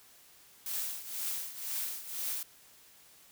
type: noise with tremolo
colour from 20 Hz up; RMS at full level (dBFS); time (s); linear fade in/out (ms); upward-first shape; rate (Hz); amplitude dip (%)
blue; -34; 0.66-2.43; 2; triangle; 2; 80
effects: white hiss -59 dBFS RMS until 3.31 s